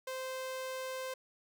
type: tone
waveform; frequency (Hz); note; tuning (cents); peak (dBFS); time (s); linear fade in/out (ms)
sawtooth; 520; C5; -11; -34; 0.07-1.14; 5
effects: none